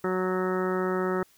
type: harmonic tone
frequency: 185 Hz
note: F#3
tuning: in tune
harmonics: 1 / 2 / 3 / 4 / 5 / 6 / 7 / 8 / 9 / 10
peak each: -31 / -27 / -35 / -40 / -38 / -42 / -34 / -42 / -44 / -40 dBFS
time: 0.04-1.23 s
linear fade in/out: 2 ms
effects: white hiss -61 dBFS RMS until 1.37 s